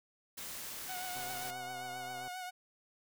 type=noise; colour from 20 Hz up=white; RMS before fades=-44 dBFS; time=0.37-1.51 s; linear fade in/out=10 ms
type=tone with vibrato; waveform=sawtooth; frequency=733 Hz; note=F#5; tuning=16 cents flat; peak=-37 dBFS; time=0.88-2.51 s; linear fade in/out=20 ms; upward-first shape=triangle; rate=7.5 Hz; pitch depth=43 cents each way
type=click train; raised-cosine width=1 ms; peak=-38 dBFS; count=144; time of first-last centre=1.16-2.277 s; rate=128 Hz
effects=none